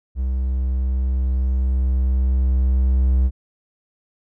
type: tone with level ramp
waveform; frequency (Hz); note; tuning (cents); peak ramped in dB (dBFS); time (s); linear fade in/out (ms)
triangle; 64.4; C2; -27; -17 to -11; 0.15-3.31; 50
effects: none